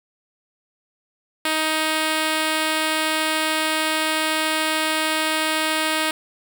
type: tone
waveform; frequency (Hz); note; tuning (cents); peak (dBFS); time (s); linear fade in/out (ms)
5% pulse; 313.6; D#4; +14; -8; 1.45-6.11; 2
effects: none